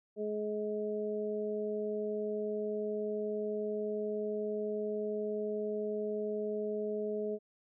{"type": "harmonic tone", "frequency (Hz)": 211.3, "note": "G#3", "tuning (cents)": 30, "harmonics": [1, 2, 3], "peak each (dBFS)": [-40, -34, -41], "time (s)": [0.16, 7.39], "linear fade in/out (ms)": 50, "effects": []}